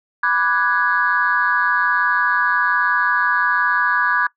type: chord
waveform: sine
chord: G# half-diminished seventh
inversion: first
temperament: equal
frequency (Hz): 987.8 / 1174.7 / 1480 / 1661.2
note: B5 / D6 / F#6 / G#6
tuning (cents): 0 / 0 / 0 / 0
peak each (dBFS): -22 / -21 / -20 / -17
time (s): 0.23-4.27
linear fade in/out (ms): 5
effects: noise-tail reverb RT60 0.1 s tail -20 dB re dry + tanh soft clip ceiling -5 dBFS